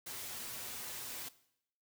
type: noise with comb filter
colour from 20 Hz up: white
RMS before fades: -44 dBFS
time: 0.06-1.29 s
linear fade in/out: 10 ms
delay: 8.1 ms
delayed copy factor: +0.5
effects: noise-tail reverb RT60 0.7 s tail -17 dB re dry